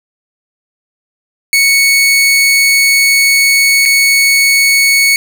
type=tone with dropouts; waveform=sawtooth; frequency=2217 Hz; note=C#7; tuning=in tune; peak=-3 dBFS; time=1.53-5.16 s; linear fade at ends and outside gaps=1 ms; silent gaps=3.854-3.858 s; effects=none